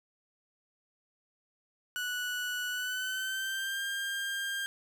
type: tone with pitch glide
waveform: 30% pulse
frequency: 1475 to 1599.2 Hz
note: F#6 to G6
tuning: -6 to +34 cents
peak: -30 dBFS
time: 1.96-4.66 s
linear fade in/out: 0 ms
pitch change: +140 cents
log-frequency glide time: 2.69-3.83 s
effects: none